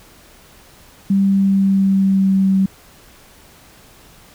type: tone with pitch glide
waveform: sine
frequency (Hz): 196 to 192.08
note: G3 to G3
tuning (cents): 0 to -35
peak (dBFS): -11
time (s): 1.1-2.66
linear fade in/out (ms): 5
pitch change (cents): -35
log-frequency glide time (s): 1.24-2.52
effects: pink hiss -46 dBFS RMS until 4.34 s